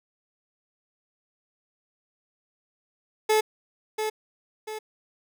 30% pulse tone with echo, 432.1 Hz, A4, 31 cents flat, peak -16 dBFS, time 3.29-3.41 s, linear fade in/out 10 ms, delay 690 ms, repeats 2, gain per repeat -7 dB, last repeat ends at 4.79 s, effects none

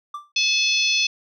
triangle tone with exponential decay, 1176 Hz, D6, 2 cents sharp, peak -24 dBFS, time 0.14-0.32 s, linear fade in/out 5 ms, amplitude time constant 37 ms
harmonic tone, 861 Hz, A5, 38 cents flat, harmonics 3 / 4 / 5 / 6 / 7, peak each -21 / -23 / -25 / -27 / -28 dBFS, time 0.36-1.07 s, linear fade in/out 5 ms
effects none

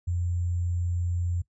sine tone with sample-and-hold, 87.31 Hz, F2, in tune, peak -25 dBFS, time 0.07-1.42 s, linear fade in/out 10 ms, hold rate 7350 Hz, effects noise-tail reverb RT60 0.1 s tail -18 dB re dry + resampled to 22050 Hz

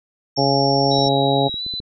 sine tone, 5470 Hz, F8, 37 cents flat, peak -22 dBFS, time 0.36-1.09 s, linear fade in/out 10 ms
harmonic tone, 138.3 Hz, C#3, 4 cents flat, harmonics 1 / 2 / 3 / 4 / 5 / 6, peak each -22 / -22 / -22 / -22 / -22 / -22 dBFS, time 0.37-1.49 s, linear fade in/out 20 ms
sine tone with pitch glide, 3858 to 4003 Hz, B7 to B7, -41 to +23 cents, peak -24 dBFS, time 0.91-1.8 s, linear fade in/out 5 ms, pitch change +64 cents, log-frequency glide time 1.56-1.63 s
clicks, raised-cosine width 3 ms, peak -24 dBFS, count 7, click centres 0.988 / 1.063 / 1.495 / 1.542 / 1.665 / 1.739 / 1.801 s
effects none

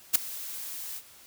blue noise with ADSR envelope, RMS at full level -17 dBFS, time 0.13-1.02 s, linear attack 24 ms, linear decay 5 ms, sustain -21 dB, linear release 51 ms, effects white hiss -53 dBFS RMS until 1.26 s

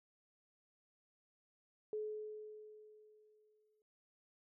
sine tone with exponential decay, 427.4 Hz, G#4, 50 cents sharp, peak -37 dBFS, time 1.93-3.82 s, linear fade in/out 1 ms, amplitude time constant 410 ms, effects none

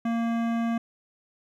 sine tone with hard clipping, 231.1 Hz, A#3, 15 cents flat, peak -26 dBFS, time 0.05-0.78 s, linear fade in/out 5 ms, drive 16 dB, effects none

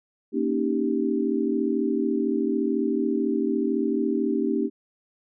sine chord, Eb dominant seventh, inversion second, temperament equal, 233.1 / 277.2 / 311.1 / 392 Hz, Bb3 / Db4 / Eb4 / G4, 0 / 0 / 0 / 0 cents, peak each -27 dBFS, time 0.32-4.7 s, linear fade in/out 50 ms, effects none

